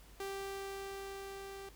sawtooth tone with level ramp, 392 Hz, G4, in tune, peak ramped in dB -35 to -42 dBFS, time 0.2-1.69 s, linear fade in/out 2 ms, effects added 50 Hz sine -58 dBFS peak until 1.75 s + pink hiss -61 dBFS RMS until 1.75 s

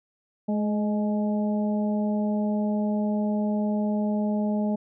harmonic tone with a mistuned harmonic, 210.9 Hz, G#3, 27 cents sharp, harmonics 1 / 2 / 3 / 4, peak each -23 / -35 / -32 / -38 dBFS, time 0.48-4.76 s, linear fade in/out 10 ms, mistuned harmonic 3, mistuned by -28 cents, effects none

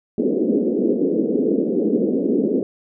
pink band-pass noise, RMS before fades -19 dBFS, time 0.18-2.63 s, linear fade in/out 2 ms, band 210 to 480 Hz, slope 48 dB/octave, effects none

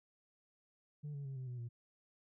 sine tone with pitch steps, 147.8 / 141.37 / 135.22 / 129.34 / 123.71 / 118.33 Hz, D3 / C#3 / C#3 / C3 / B2 / A#2, +11 / +34 / -43 / -20 / +3 / +26 cents, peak -39 dBFS, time 1.03-1.69 s, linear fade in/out 20 ms, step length 110 ms, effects tanh soft clip ceiling -40 dBFS

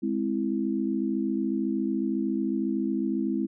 sine chord, Ab augmented, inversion none, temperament equal, 207.7 / 261.6 / 329.6 Hz, Ab3 / C4 / E4, 0 / 0 / 0 cents, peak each -29 dBFS, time 0.02-3.47 s, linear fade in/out 20 ms, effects none

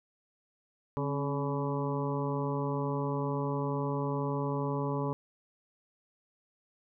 harmonic tone with a mistuned harmonic, 142.2 Hz, C#3, 45 cents sharp, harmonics 1 / 2 / 3 / 4 / 6 / 7 / 8, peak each -33 / -36 / -36 / -40 / -42 / -39 / -44 dBFS, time 0.97-5.13 s, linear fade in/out 0 ms, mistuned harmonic 2, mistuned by -63 cents, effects none

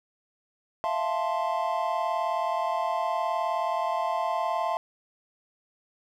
triangle chord, F major seventh, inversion third, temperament equal, 659.3 / 698.5 / 880 / 1046.5 Hz, E5 / F5 / A5 / C6, 0 / 0 / 0 / 0 cents, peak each -29 dBFS, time 0.84-4.77 s, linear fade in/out 0 ms, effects none

